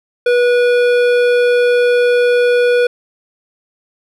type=tone with hard clipping; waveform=sine; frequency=487.1 Hz; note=B4; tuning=24 cents flat; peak=-11 dBFS; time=0.26-2.87 s; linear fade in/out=5 ms; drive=13 dB; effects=none